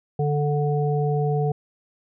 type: harmonic tone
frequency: 146.83 Hz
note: D3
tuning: in tune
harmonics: 1 / 3 / 5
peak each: -21 / -25 / -29 dBFS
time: 0.19-1.52 s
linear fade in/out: 5 ms
effects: none